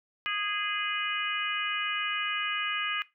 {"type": "harmonic tone with a mistuned harmonic", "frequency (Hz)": 412.8, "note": "G#4", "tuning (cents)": -10, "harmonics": [3, 4, 5, 6, 7], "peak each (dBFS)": [-35, -35, -35, -35, -35], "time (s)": [0.26, 3.02], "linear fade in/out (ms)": 0, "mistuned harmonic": 7, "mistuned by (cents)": 24, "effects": ["noise-tail reverb RT60 0.2 s tail -18 dB re dry"]}